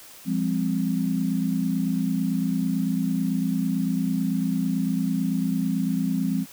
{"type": "chord", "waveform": "sine", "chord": "F minor", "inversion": "none", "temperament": "equal with one note detuned", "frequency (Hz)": [174.61, 203.6, 261.6], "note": ["F3", "Ab3", "C4"], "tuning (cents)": [0, -34, 0], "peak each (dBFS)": -26, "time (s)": [0.25, 6.46], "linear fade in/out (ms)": 50, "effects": ["white hiss -46 dBFS RMS until 6.52 s"]}